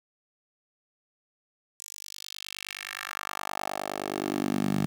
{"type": "tone with high-pass filter sweep", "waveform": "10% pulse", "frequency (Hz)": 49.62, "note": "G1", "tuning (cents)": 22, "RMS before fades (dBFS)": -33, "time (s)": [1.8, 4.86], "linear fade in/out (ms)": 0, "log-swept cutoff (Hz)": [7300, 160], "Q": 2.2, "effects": ["9-bit"]}